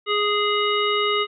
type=harmonic tone; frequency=415.3 Hz; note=G#4; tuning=in tune; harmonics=1 / 3 / 5 / 7 / 9; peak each=-23 / -23 / -27 / -26 / -29 dBFS; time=0.06-1.27 s; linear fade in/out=50 ms; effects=none